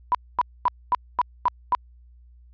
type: tone bursts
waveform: sine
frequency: 989 Hz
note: B5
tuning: 2 cents sharp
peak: -16 dBFS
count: 7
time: 0.12-1.749 s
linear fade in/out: 0 ms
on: 27 ms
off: 240 ms
effects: added 60 Hz sine -48 dBFS peak until 2.53 s + resampled to 11025 Hz